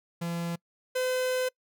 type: tone pair in turn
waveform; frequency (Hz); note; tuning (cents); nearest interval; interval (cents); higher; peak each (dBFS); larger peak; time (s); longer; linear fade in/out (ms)
45% pulse; 170.1 / 509.7; F3 / C5; -45 / -45; octave + perfect fifth; 1900; second; -30 / -26; second; 0.21-0.56 / 0.95-1.49; second; 10
effects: noise-tail reverb RT60 0.1 s tail -25 dB re dry